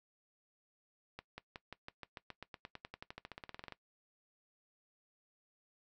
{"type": "accelerating click train", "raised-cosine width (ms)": 0.3, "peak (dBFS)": -29, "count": 27, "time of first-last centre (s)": [1.19, 3.723], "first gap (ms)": 190, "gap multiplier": 0.94, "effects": ["noise-tail reverb RT60 0.1 s tail -18 dB re dry"]}